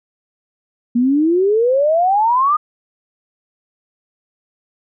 sine exponential sweep, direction up, 233.1 to 1244.5 Hz, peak -11 dBFS, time 0.95-2.57 s, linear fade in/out 10 ms, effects none

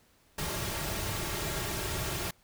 pink noise with comb filter, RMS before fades -34 dBFS, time 0.38-2.31 s, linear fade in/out 5 ms, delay 4 ms, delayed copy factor -0.6, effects pink hiss -65 dBFS RMS until 2.43 s

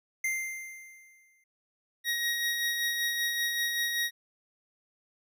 square tone with exponential decay, 2092 Hz, C7, 1 cent flat, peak -27 dBFS, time 0.24-1.44 s, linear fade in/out 5 ms, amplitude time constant 260 ms
25% pulse tone with tremolo, 1888 Hz, A#6, 22 cents sharp, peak -23 dBFS, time 2.04-4.11 s, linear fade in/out 50 ms, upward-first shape sine, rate 5.2 Hz, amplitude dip 35%
effects none

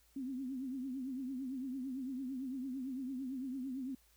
sine tone with vibrato, 261.6 Hz, C4, in tune, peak -38 dBFS, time 0.16-3.95 s, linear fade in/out 5 ms, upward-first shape triangle, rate 8.9 Hz, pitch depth 120 cents each way, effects added 55 Hz sine -70 dBFS peak until 4.16 s + white hiss -70 dBFS RMS until 4.16 s

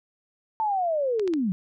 sine linear sweep, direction down, 897 to 172.7 Hz, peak -22 dBFS, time 0.6-1.52 s, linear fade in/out 0 ms
clicks, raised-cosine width 0.2 ms, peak -20 dBFS, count 3, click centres 1.196 / 1.277 / 1.337 s
effects none

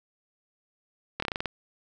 slowing click train, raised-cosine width 0.3 ms, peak -13 dBFS, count 8, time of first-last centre 1.2-1.458 s, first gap 24 ms, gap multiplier 1.14, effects none

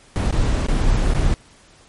brown noise with dropouts, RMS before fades -17 dBFS, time 0.16-1.34 s, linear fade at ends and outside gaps 0 ms, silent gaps 0.31-0.326 / 0.664-0.685 / 1.136-1.148 s, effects pink hiss -50 dBFS RMS until 1.88 s + MP3 48 kbps

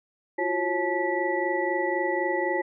sine tone cluster, 342.7 / 366.6 / 545 / 864 / 1955 Hz, F4 / F#4 / C#5 / A5 / B6, -33 / -16 / -29 / -32 / -18 cents, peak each -30 dBFS, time 0.38-2.62 s, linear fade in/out 10 ms, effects none

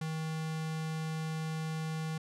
square tone with notch filter, 158.7 Hz, D#3, 35 cents sharp, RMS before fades -36 dBFS, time 0.01-2.18 s, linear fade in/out 5 ms, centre 370 Hz, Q 1.3, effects low-pass 10000 Hz 12 dB/octave

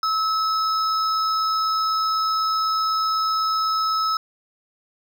triangle tone pair together, 1296 / 5184 Hz, E6 / E8, -30 / -30 cents, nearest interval 2 octaves, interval 2400 cents, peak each -18 / -26 dBFS, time 0.03-4.17 s, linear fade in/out 2 ms, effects none

